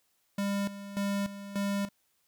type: tone with tremolo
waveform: square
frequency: 200 Hz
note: G3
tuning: 35 cents sharp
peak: -29 dBFS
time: 0.38-1.89 s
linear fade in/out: 5 ms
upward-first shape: square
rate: 1.7 Hz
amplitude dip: 75%
effects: white hiss -73 dBFS RMS until 2.27 s